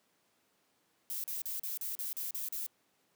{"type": "noise bursts", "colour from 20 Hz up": "violet", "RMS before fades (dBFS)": -38, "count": 9, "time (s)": [1.1, 2.664], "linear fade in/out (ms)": 0, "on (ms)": 140, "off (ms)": 38, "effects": ["pink hiss -73 dBFS RMS until 3.15 s", "high-pass 200 Hz 12 dB/octave"]}